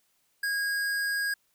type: tone with hard clipping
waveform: sine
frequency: 1637 Hz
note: G#6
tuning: 25 cents flat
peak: -28 dBFS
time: 0.43-1.34 s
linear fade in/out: 5 ms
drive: 18 dB
effects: white hiss -71 dBFS RMS until 1.54 s